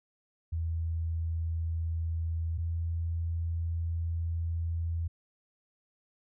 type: tone pair in turn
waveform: sine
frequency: 82.2 / 83.4 Hz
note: E2 / E2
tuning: -4 / +21 cents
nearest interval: unison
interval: 25 cents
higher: second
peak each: -29 / -29 dBFS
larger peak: neither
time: 0.52-2.58 / 2.58-5.08 s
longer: second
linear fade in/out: 10 ms
effects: none